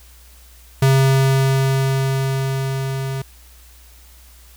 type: tone with level ramp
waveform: square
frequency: 134.4 Hz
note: C3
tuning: 47 cents sharp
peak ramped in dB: -11 to -23 dBFS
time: 0.82-3.22 s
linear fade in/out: 5 ms
effects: added 60 Hz sine -44 dBFS peak until 4.56 s + white hiss -49 dBFS RMS until 4.56 s